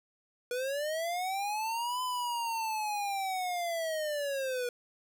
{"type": "linear two-way sweep", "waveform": "square", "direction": "up then down", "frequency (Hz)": [481.7, 1014, 481.7], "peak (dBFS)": -32, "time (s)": [0.51, 4.69], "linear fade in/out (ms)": 2, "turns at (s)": 2.02, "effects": []}